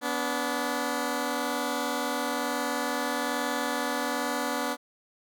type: tone pair together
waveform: 10% pulse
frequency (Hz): 246.9 / 288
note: B3 / D4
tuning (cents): 0 / -34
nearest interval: minor third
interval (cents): 266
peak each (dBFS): -22 / -22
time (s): 0.01-4.77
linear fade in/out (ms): 50
effects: none